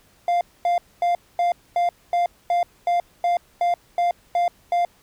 triangle tone bursts, 698.5 Hz, F5, in tune, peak -15 dBFS, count 13, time 0.28-4.85 s, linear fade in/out 2 ms, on 130 ms, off 240 ms, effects pink hiss -57 dBFS RMS until 5.02 s

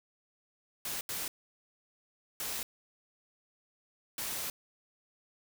white noise bursts at uneven times, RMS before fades -37 dBFS, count 4, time 0.85-1.01 / 1.09-1.28 / 2.4-2.63 / 4.18-4.5 s, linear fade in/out 2 ms, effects none

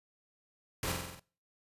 pink noise with echo, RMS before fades -35 dBFS, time 0.83-0.92 s, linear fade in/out 2 ms, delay 46 ms, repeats 6, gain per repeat -3 dB, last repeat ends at 1.196 s, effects noise-tail reverb RT60 0.4 s tail -22 dB re dry + resampled to 32000 Hz

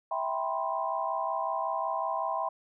sine chord, C major seventh, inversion first, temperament just, 654.1 / 784.9 / 981.1 / 1046.5 Hz, E5 / G5 / B5 / C6, -14 / +2 / -12 / 0 cents, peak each -34 dBFS, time 0.11-2.49 s, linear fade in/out 5 ms, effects none

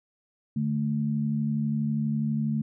sine tone pair together, 146.83 / 219.1 Hz, D3 / A3, 0 / -7 cents, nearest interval perfect fifth, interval 693 cents, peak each -28 / -26 dBFS, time 0.56-2.62 s, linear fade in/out 5 ms, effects none

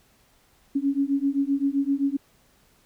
sine beating tone pair, 274.3 / 282 Hz, C#4 / C#4, -18 / +30 cents, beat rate 7.7 Hz, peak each -24 dBFS, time 0.75-2.17 s, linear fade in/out 10 ms, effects pink hiss -61 dBFS RMS until 2.85 s

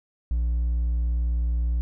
sine tone with hard clipping, 59.1 Hz, A#1, 24 cents sharp, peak -22 dBFS, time 0.31-1.81 s, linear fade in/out 0 ms, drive 2 dB, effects none

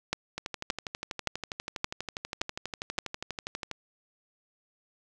two click trains, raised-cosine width 0.2 ms, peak -17 / -10 dBFS, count 42 / 6, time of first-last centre 0.38-3.713 / 0.13-2.987 s, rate 12.3 / 1.75 Hz, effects none

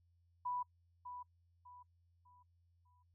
sine tone with echo, 987 Hz, B5, 1 cent flat, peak -37 dBFS, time 0.45-0.63 s, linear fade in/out 10 ms, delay 600 ms, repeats 4, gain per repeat -9 dB, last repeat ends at 3.03 s, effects noise-tail reverb RT60 0.1 s tail -25 dB re dry + added 86 Hz sine -70 dBFS peak until 3.14 s

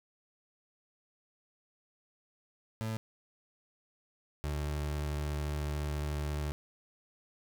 30% pulse tone pair in turn, 110.7 / 74.08 Hz, A2 / D2, +11 / +16 cents, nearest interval perfect fifth, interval 695 cents, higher first, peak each -31 / -30 dBFS, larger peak second, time 2.81-2.97 / 4.44-6.52 s, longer second, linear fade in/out 0 ms, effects none

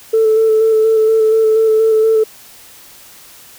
sine tone with vibrato, 440.9 Hz, A4, 4 cents sharp, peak -7 dBFS, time 0.13-2.24 s, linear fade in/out 10 ms, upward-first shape square, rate 4.2 Hz, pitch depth 16 cents each way, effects tanh soft clip ceiling -4 dBFS + white hiss -40 dBFS RMS until 3.58 s

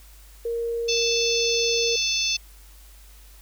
sine tone, 466.2 Hz, A#4, in tune, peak -24 dBFS, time 0.45-1.96 s, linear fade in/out 5 ms
harmonic tone, 879 Hz, A5, 2 cents flat, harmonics 3 / 4 / 5 / 6 / 7, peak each -28 / -28 / -28 / -28 / -28 dBFS, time 0.88-2.37 s, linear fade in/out 10 ms
effects added 50 Hz sine -46 dBFS peak until 3.41 s + white hiss -53 dBFS RMS until 3.41 s

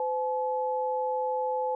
sine tone pair together, 510 / 857.2 Hz, C5 / A5, -44 / -45 cents, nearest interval major sixth, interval 899 cents, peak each -29 / -29 dBFS, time 0-1.75 s, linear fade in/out 2 ms, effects none

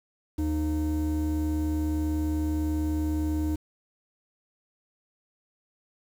triangle tone pair together, 76.8 / 307.2 Hz, D#2 / D#4, -22 / -22 cents, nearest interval 2 octaves, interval 2400 cents, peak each -24 dBFS, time 0.38-3.56 s, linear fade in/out 10 ms, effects tanh soft clip ceiling -20 dBFS + 8-bit

